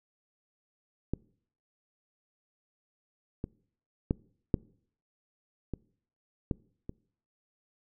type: clicks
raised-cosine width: 3 ms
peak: -17 / -20 / -13 / -11 / -21 / -16 / -25 dBFS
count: 7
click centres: 1.136 / 3.441 / 4.109 / 4.542 / 5.737 / 6.512 / 6.894 s
effects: noise-tail reverb RT60 0.6 s tail -24 dB re dry